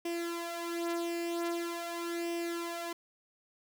sawtooth tone with flanger, 340.5 Hz, F4, 44 cents flat, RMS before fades -36 dBFS, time 0.05-2.93 s, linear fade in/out 5 ms, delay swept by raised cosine 0.36 to 3.36 ms, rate 0.44 Hz, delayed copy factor +0.7, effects none

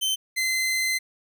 sawtooth tone pair in turn, 3088 / 2061 Hz, G7 / C7, -27 / -27 cents, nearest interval perfect fifth, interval 700 cents, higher first, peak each -19 dBFS, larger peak neither, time 0.01-0.16 / 0.36-0.99 s, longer second, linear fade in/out 20 ms, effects none

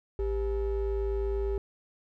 triangle ring-modulated tone, 225.3 Hz, A3, 41 cents sharp, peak -22 dBFS, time 0.19-1.58 s, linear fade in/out 2 ms, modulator 171 Hz, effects none

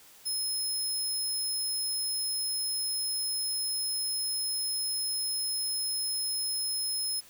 20% pulse tone, 5160 Hz, E8, 38 cents flat, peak -24 dBFS, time 0.25-7.21 s, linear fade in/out 20 ms, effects white hiss -55 dBFS RMS until 7.29 s

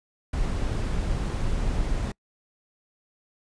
brown noise, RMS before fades -26 dBFS, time 0.33-2.12 s, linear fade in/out 5 ms, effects noise-tail reverb RT60 0.1 s tail -26 dB re dry + resampled to 22050 Hz

